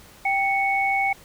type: tone pair together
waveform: sine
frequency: 785.2 / 2217 Hz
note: G5 / C#7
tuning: +3 / 0 cents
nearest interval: octave + tritone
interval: 1797 cents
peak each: -22 / -22 dBFS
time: 0.25-1.13 s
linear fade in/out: 5 ms
effects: pink hiss -49 dBFS RMS until 1.24 s